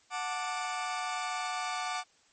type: chord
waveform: sawtooth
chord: D major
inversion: first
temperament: just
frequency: 734.2 / 881 / 1174.7 Hz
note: F#5 / A5 / D6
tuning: -14 / +2 / 0 cents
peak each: -32 / -36 / -32 dBFS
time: 0.1-2.04 s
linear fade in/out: 50 ms
effects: white hiss -65 dBFS RMS until 2.32 s + MP3 32 kbps